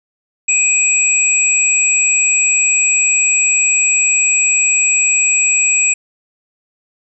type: tone pair together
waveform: sine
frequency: 2496 / 7650 Hz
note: D#7 / A#8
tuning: +5 / +44 cents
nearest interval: octave + perfect fifth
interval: 1939 cents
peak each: -13 dBFS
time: 0.48-5.94 s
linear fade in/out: 10 ms
effects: none